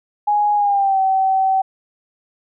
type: tone with pitch glide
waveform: sine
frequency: 830.6 to 766.1 Hz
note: G#5 to G5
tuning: 0 to -40 cents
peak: -13 dBFS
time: 0.27-1.62 s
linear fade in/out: 10 ms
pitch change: -140 cents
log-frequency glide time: 0.55-1 s
effects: none